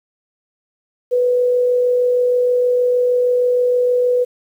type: tone with amplitude modulation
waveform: sine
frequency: 494.2 Hz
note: B4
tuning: 1 cent sharp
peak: -11 dBFS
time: 1.11-4.25 s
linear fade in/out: 20 ms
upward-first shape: sine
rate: 46.4 Hz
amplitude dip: 25%
effects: 8-bit